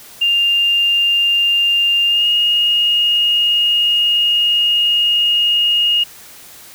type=tone with pitch glide; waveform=sine; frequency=2800 to 2857 Hz; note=F7 to F7; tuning=+4 to +39 cents; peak=-11 dBFS; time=0.21-6.04 s; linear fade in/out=10 ms; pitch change=+35 cents; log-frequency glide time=2.07-2.27 s; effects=white hiss -39 dBFS RMS until 6.74 s